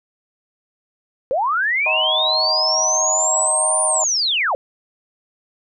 sine linear two-way sweep, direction up then down, 484.8 to 9397 to 484.8 Hz, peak -16 dBFS, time 1.31-4.55 s, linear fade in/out 0 ms, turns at 3.84 s
sine chord, C half-diminished seventh, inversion first, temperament just, 627.9 / 753.5 / 941.9 / 1046.5 Hz, Eb5 / Gb5 / Bb5 / C6, +16 / +31 / +18 / 0 cents, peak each -23 / -26 / -27 / -28 dBFS, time 1.86-4.04 s, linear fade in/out 2 ms
effects none

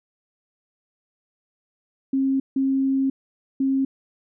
sine tone bursts at uneven times, 268.8 Hz, C4, 47 cents sharp, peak -18 dBFS, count 3, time 2.13-2.4 / 2.56-3.1 / 3.6-3.85 s, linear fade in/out 5 ms, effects none

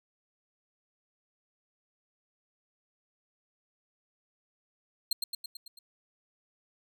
sawtooth tone with echo, 4186 Hz, C8, in tune, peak -22 dBFS, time 5.11-5.13 s, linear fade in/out 5 ms, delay 110 ms, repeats 6, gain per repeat -4 dB, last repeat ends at 5.79 s, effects none

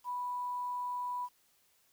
sine tone with quantisation, 986 Hz, B5, 3 cents flat, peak -34 dBFS, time 0.04-1.29 s, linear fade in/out 50 ms, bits 10, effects white hiss -70 dBFS RMS until 1.92 s

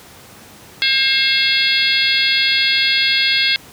harmonic tone with a mistuned harmonic, 534 Hz, C5, 35 cents sharp, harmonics 3 / 4 / 5 / 6 / 7 / 8 / 9, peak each -23 / -19 / -21 / -18 / -24 / -20 / -23 dBFS, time 0.82-3.56 s, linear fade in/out 0 ms, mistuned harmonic 6, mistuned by +78 cents, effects pink hiss -41 dBFS RMS until 3.72 s + high-pass 80 Hz 12 dB/octave

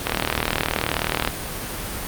click train, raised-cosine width 0.3 ms, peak -3 dBFS, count 48, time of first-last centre 0.07-1.275 s, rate 39 Hz, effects pink hiss -29 dBFS RMS until 2.07 s + Opus 32 kbps

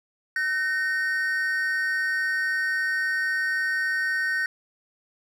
triangle tone pair together, 1522 / 1845.7 Hz, F#6 / A#6, +48 / -18 cents, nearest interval minor third, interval 334 cents, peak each -24 dBFS, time 0.36-4.46 s, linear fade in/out 2 ms, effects none

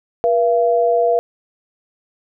sine tone pair together, 480.8 / 680 Hz, B4 / F5, -46 / -46 cents, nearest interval tritone, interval 600 cents, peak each -15 dBFS, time 0.24-1.19 s, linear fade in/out 0 ms, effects none

